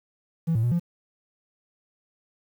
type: tone with pitch steps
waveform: triangle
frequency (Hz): 164.4 / 112.3 / 120.6 / 172.2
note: E3 / A2 / B2 / F3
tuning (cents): -4 / +36 / -41 / -24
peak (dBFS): -17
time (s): 0.47-0.798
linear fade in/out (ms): 20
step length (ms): 82
effects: tanh soft clip ceiling -16 dBFS + 9-bit